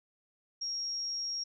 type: tone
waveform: sine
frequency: 5588 Hz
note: F8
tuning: in tune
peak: -33 dBFS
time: 0.61-1.44 s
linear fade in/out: 10 ms
effects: none